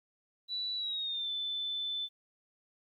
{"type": "tone with pitch glide", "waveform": "sine", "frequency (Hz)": [3951, 3520], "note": ["B7", "A7"], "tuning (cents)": [0, 0], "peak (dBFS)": -33, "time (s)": [0.48, 2.09], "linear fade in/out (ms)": 50, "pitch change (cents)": -200, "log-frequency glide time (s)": [0.76, 1.3], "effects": ["12-bit"]}